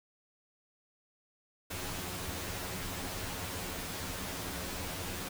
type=noise with comb filter; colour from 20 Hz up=pink; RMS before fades=-39 dBFS; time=1.7-5.29 s; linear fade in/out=10 ms; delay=11 ms; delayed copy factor=+0.95; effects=none